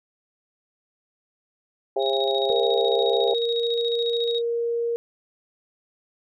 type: harmonic tone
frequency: 134.6 Hz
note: C3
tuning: 49 cents sharp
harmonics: 3 / 4 / 5 / 6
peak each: -24 / -26 / -28 / -30 dBFS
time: 1.96-3.34 s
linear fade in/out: 5 ms
type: tone with tremolo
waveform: sine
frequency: 3773 Hz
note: A#7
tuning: 20 cents sharp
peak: -25 dBFS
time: 1.99-4.42 s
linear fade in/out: 50 ms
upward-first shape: square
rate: 14 Hz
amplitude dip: 55%
type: tone with pitch glide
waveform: sine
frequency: 464.9 to 468.4 Hz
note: A#4 to A#4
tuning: -5 to +8 cents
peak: -22 dBFS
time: 2.5-4.96 s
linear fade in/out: 0 ms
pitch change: +13 cents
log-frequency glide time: 2.9-3.8 s
effects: none